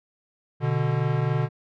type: tone pair together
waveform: square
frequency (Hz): 123.47 / 147.18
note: B2 / D3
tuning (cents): 0 / +4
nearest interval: minor third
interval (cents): 304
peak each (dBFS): -25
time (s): 0.6-1.49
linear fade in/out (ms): 50
effects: low-pass 2000 Hz 12 dB/octave